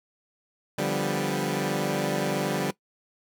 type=chord; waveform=15% pulse; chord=G dominant seventh; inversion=second; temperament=equal with one note detuned; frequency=146.83 / 174.61 / 196 / 248.1 Hz; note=D3 / F3 / G3 / B3; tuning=0 / 0 / 0 / +8 cents; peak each=-23 / -26 / -23 / -28 dBFS; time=0.78-2.71 s; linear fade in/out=5 ms; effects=noise-tail reverb RT60 0.1 s tail -19 dB re dry